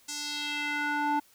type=tone with band-pass filter sweep; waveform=square; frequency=293.7 Hz; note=D4; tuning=in tune; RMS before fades=-31 dBFS; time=0.08-1.2 s; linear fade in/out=10 ms; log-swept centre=6800 to 800 Hz; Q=2; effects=white hiss -61 dBFS RMS until 1.34 s